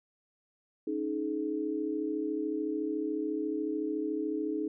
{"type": "chord", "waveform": "sine", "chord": "C# suspended second", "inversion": "none", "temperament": "equal with one note detuned", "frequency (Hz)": [277.2, 311.1, 424.3], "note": ["C#4", "D#4", "G#4"], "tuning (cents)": [0, 0, 37], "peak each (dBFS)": [-38, -32, -35], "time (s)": [0.87, 4.68], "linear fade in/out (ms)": 5, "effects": []}